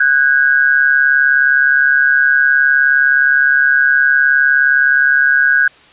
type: tone pair together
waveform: sine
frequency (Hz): 1489.6 / 1629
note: F#6 / G#6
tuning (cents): +11 / -34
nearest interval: major second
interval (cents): 155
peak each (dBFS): -11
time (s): 0-5.68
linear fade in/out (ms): 5
effects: white hiss -44 dBFS RMS until 5.92 s + resampled to 8000 Hz